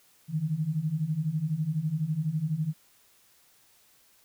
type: beating tone pair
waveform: sine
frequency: 148.5 / 160.5 Hz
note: D3 / E3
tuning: +20 / -46 cents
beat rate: 12 Hz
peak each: -31 / -28 dBFS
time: 0.28-2.74 s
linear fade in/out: 50 ms
effects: white hiss -62 dBFS RMS until 4.24 s